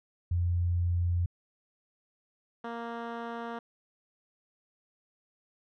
sine / 10% pulse tone pair in turn, 87.31 / 233.1 Hz, F2 / A#3, 0 / 0 cents, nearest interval octave + perfect fourth, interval 1700 cents, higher second, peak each -25 / -27 dBFS, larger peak first, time 0.31-1.26 / 2.64-3.59 s, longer neither, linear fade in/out 5 ms, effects low-pass 2000 Hz 12 dB/octave

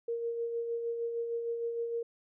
sine tone with tremolo, 466.2 Hz, A#4, in tune, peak -30 dBFS, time 0.08-2.03 s, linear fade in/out 5 ms, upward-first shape sine, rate 6.5 Hz, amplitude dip 40%, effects none

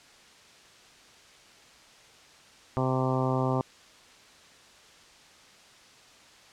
harmonic tone, 130 Hz, C3, 11 cents flat, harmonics 1 / 2 / 3 / 4 / 5 / 6 / 7 / 8 / 9, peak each -28 / -31 / -33 / -34 / -35 / -36 / -36 / -37 / -38 dBFS, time 2.77-3.61 s, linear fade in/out 0 ms, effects white hiss -54 dBFS RMS until 6.52 s + low-pass 6000 Hz 12 dB/octave

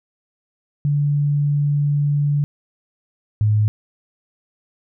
sine tone pair in turn, 145 / 106.29 Hz, D3 / G#2, -22 / +41 cents, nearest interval perfect fourth, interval 537 cents, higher first, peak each -15 / -13 dBFS, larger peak second, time 0.85-2.44 / 3.41-3.68 s, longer first, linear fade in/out 0 ms, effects none

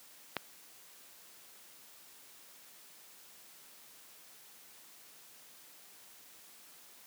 click, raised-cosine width 0.3 ms, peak -16 dBFS, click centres 0.367 s, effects white hiss -57 dBFS RMS until 7.06 s + high-pass 150 Hz 12 dB/octave

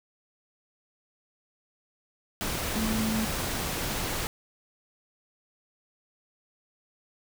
sine tone in noise, 220 Hz, A3, in tune, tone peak -27 dBFS, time 2.76-3.25 s, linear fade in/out 0 ms, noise pink, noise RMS -31 dBFS, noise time 2.41-4.27 s, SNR +1 dB, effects none

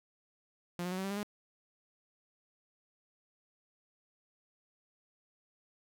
sawtooth tone with pitch steps, 175.3 / 180.23 / 185.3 / 190.5 / 195.86 / 201.4 / 207 Hz, F3 / F#3 / F#3 / G3 / G3 / G3 / G#3, +7 / -45 / +3 / -49 / -1 / +47 / -5 cents, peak -31 dBFS, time 0.79-1.231 s, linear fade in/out 0 ms, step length 63 ms, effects none

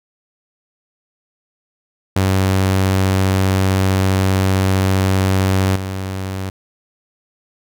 sawtooth tone with level steps, 95.3 Hz, G2, 48 cents flat, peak -9 / -18 dBFS, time 2.16-6.5 s, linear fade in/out 5 ms, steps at 5.76 s, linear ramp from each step 2 ms, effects none

